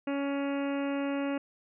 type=harmonic tone; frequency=279.8 Hz; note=C#4; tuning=16 cents sharp; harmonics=1 / 2 / 3 / 4 / 5 / 6 / 7 / 8 / 9 / 10; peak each=-30 / -35 / -43 / -45 / -45 / -49 / -49 / -51 / -48 / -49 dBFS; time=0.07-1.38 s; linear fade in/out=5 ms; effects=none